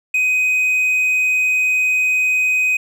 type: tone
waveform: triangle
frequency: 2509 Hz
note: D#7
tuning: 14 cents sharp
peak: -12 dBFS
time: 0.14-2.77 s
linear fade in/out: 5 ms
effects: none